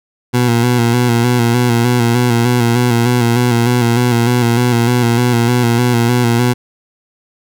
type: tone with vibrato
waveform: 20% pulse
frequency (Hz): 120.2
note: B2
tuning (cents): -46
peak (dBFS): -5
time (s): 0.33-6.54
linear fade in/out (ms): 20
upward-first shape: square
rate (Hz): 3.3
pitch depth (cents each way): 39
effects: none